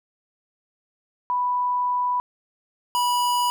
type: tone pair in turn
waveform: sine / square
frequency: 987.8 / 977.6 Hz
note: B5 / B5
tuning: 0 / -18 cents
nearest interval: unison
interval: 18 cents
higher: first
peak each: -20 / -20 dBFS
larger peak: neither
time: 1.3-2.2 / 2.95-3.5 s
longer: first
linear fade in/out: 0 ms
effects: none